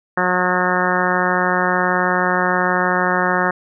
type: harmonic tone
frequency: 181.3 Hz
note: F#3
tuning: 35 cents flat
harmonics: 1 / 2 / 3 / 4 / 5 / 6 / 7 / 8 / 9 / 10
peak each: -24 / -24 / -24 / -24 / -24 / -24 / -24 / -24 / -24 / -24 dBFS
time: 0.17-3.51 s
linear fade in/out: 5 ms
effects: none